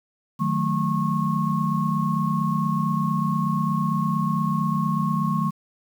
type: tone cluster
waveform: sine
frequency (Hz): 154.7 / 183.3 / 219.3 / 1091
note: D#3 / F#3 / A3 / C#6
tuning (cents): -10 / -16 / -6 / -28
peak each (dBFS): -25 / -26 / -26 / -26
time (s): 0.39-5.51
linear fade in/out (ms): 20
effects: 8-bit